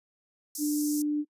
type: high-pass noise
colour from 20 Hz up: pink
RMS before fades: -36 dBFS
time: 0.55-1.02 s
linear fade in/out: 2 ms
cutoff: 5400 Hz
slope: 48 dB/octave
type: tone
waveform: sine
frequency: 296.9 Hz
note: D4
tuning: 19 cents sharp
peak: -25 dBFS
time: 0.58-1.25 s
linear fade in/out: 50 ms
effects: noise-tail reverb RT60 0.1 s tail -26 dB re dry + resampled to 32000 Hz